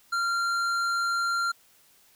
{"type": "tone with hard clipping", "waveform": "triangle", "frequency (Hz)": 1383, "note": "F6", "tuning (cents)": -17, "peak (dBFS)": -26, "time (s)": [0.12, 1.52], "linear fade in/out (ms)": 10, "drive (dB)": 14, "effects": ["white hiss -60 dBFS RMS until 2.15 s"]}